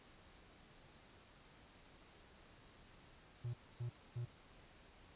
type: tone bursts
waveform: triangle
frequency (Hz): 120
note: B2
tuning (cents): -49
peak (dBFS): -38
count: 3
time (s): 3.44-4.254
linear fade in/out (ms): 10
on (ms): 98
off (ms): 260
effects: pink hiss -63 dBFS RMS until 5.15 s + resampled to 8000 Hz